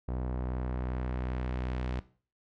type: tone with low-pass filter sweep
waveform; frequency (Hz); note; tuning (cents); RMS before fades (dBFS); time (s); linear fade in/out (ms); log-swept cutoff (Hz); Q
sawtooth; 62.6; B1; +24; -34; 0.08-2; 5; 880 to 3600; 0.78
effects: noise-tail reverb RT60 0.4 s tail -17 dB re dry